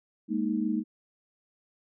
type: chord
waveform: sine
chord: Ab suspended second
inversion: none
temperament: just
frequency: 207.7 / 233.6 / 311.5 Hz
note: Ab3 / Bb3 / Eb4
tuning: 0 / +4 / +2 cents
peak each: -30 dBFS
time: 0.28-0.84 s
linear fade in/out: 50 ms
effects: none